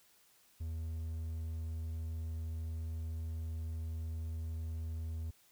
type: tone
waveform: triangle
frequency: 80.8 Hz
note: E2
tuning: 34 cents flat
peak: -35 dBFS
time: 0.6-5.31 s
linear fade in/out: 10 ms
effects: white hiss -67 dBFS RMS until 5.51 s